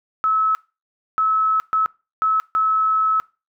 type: tone bursts at uneven times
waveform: sine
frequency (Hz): 1296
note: E6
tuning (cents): -30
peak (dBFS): -15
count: 5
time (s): 0.24-0.55 / 1.18-1.6 / 1.73-1.86 / 2.22-2.4 / 2.55-3.2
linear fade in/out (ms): 0
effects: noise-tail reverb RT60 0.3 s tail -23 dB re dry